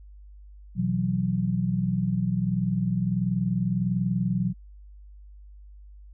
sine chord, B suspended fourth, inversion none, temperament equal, 123.47 / 164.81 / 185 Hz, B2 / E3 / F#3, 0 / 0 / 0 cents, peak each -28 / -29 / -25 dBFS, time 0.75-4.54 s, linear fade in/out 50 ms, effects added 50 Hz sine -44 dBFS peak until 6.13 s

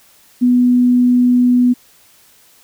sine tone, 246.9 Hz, B3, in tune, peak -8 dBFS, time 0.41-1.74 s, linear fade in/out 20 ms, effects white hiss -49 dBFS RMS until 2.63 s

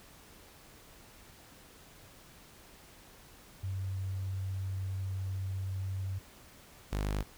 sine / sawtooth tone pair in turn, 95.5 / 50.59 Hz, G2 / G#1, -45 / -45 cents, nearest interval major seventh, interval 1100 cents, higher first, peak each -33 / -27 dBFS, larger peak second, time 3.63-6.19 / 6.92-7.23 s, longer first, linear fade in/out 10 ms, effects pink hiss -56 dBFS RMS until 7.37 s

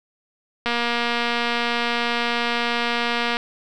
click train, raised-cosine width 0.3 ms, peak -7 dBFS, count 643, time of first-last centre 0.66-3.369 s, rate 237 Hz, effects none

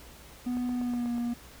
triangle tone with pitch glide, 246.9 to 238.6 Hz, B3 to A#3, 0 to +41 cents, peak -26 dBFS, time 0.46-1.34 s, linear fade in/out 10 ms, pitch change -59 cents, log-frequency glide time 0.77-1.1 s
click train, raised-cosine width 1 ms, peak -30 dBFS, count 6, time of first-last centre 0.57-1.181 s, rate 8.18 Hz
effects added 60 Hz sine -55 dBFS peak until 1.6 s + pink hiss -51 dBFS RMS until 1.6 s

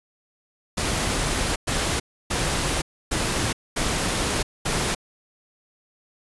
pink noise bursts at uneven times, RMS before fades -24 dBFS, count 6, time 0.77-1.56 / 1.67-2 / 2.3-2.82 / 3.11-3.53 / 3.76-4.43 / 4.65-4.95 s, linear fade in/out 10 ms, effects resampled to 24000 Hz

